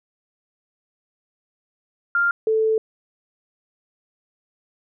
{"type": "tone pair in turn", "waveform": "sine", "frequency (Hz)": [1396.9, 440], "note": ["F6", "A4"], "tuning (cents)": [0, 0], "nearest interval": "octave + minor sixth", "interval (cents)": 2000, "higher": "first", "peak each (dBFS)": -16, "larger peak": "neither", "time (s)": [[2.15, 2.31], [2.47, 2.78]], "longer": "second", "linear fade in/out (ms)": 2, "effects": []}